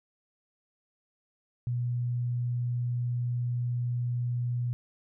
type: tone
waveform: sine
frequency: 121.7 Hz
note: B2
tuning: 25 cents flat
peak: -27 dBFS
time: 1.67-4.73 s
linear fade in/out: 0 ms
effects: none